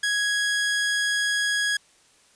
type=tone; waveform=sawtooth; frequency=1661 Hz; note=G#6; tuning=in tune; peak=-18 dBFS; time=0.03-1.77 s; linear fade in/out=5 ms; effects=white hiss -58 dBFS RMS until 2.35 s + resampled to 22050 Hz